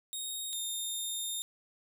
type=tone pair in turn; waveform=15% pulse; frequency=3729 / 3656 Hz; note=A#7 / A#7; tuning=0 / -34 cents; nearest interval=unison; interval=34 cents; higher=first; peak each=-29 / -27 dBFS; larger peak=second; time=0.13-0.53 / 0.53-1.42 s; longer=second; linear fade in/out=0 ms; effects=none